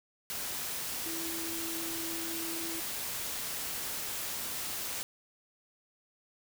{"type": "tone in noise", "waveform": "sine", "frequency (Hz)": 330, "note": "E4", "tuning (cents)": 2, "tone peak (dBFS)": -40, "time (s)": [1.06, 2.8], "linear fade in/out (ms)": 0, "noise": "white", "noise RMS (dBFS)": -37, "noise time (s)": [0.3, 5.03], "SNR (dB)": -6, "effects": []}